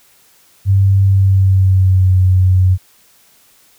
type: tone with pitch glide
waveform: sine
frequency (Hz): 97.6 to 92.66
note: G2 to F#2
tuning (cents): -7 to +3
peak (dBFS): -7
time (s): 0.65-2.78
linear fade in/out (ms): 50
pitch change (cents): -90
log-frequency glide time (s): 1.05-2.17
effects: white hiss -50 dBFS RMS until 3.78 s